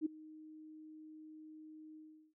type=tone with ADSR envelope; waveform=sine; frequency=311.1 Hz; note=D#4; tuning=in tune; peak=-30 dBFS; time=0.01-2.34 s; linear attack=47 ms; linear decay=10 ms; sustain=-21 dB; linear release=380 ms; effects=none